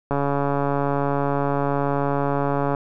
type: click train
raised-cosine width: 1 ms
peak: -9 dBFS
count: 373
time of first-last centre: 0.11-2.748 s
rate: 141 Hz
effects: none